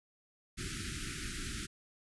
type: band-stop noise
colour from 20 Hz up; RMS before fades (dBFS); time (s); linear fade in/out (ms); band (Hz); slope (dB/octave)
pink; -40; 0.57-1.67; 20; 390 to 1300; 96
effects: resampled to 24000 Hz